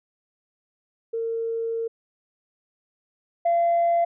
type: tone pair in turn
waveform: sine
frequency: 456.5 / 684 Hz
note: A#4 / F5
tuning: -36 / -36 cents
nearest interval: perfect fifth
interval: 700 cents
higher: second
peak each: -24 / -16 dBFS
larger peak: second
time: 1.13-1.88 / 3.45-4.05 s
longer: first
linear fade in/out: 10 ms
effects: tanh soft clip ceiling -15 dBFS